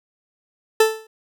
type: tone with exponential decay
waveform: 40% pulse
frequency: 440 Hz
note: A4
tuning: in tune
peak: -8 dBFS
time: 0.8-1.07 s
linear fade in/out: 5 ms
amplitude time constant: 58 ms
effects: none